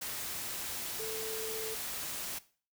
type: tone in noise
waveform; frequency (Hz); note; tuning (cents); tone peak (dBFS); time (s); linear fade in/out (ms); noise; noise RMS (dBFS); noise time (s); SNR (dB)
sine; 441.4; A4; +5; -38; 0.99-1.75; 10; white; -39; 0.01-2.39; -2
effects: noise-tail reverb RT60 0.4 s tail -17 dB re dry